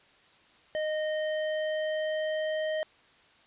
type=tone with pitch glide; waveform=square; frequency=618 to 623.4 Hz; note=D#5 to D#5; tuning=-12 to +3 cents; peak=-29 dBFS; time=0.75-2.83 s; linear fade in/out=0 ms; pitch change=+15 cents; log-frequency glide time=0.98-2.71 s; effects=white hiss -60 dBFS RMS until 3.46 s + resampled to 8000 Hz